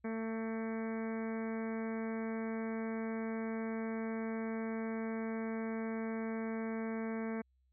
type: harmonic tone with a mistuned harmonic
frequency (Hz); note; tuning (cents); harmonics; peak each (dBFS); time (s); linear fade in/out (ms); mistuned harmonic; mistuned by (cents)
224; A3; +31; 1 / 2 / 3 / 4 / 5 / 6 / 7 / 8 / 9 / 10; -37 / -42 / -48 / -52 / -53 / -56 / -53 / -56 / -56 / -54; 0.04-7.42; 10; 6; -23
effects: added 64 Hz sine -70 dBFS peak until 7.72 s